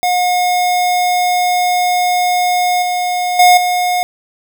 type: tone with level steps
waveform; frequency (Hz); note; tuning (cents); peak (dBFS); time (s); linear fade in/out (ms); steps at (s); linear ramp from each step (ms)
square; 720; F#5; -47; -12 / -15 / -5 / -13; 0.03-4.03; 0; 2.82 / 3.39 / 3.57; 5
effects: 7-bit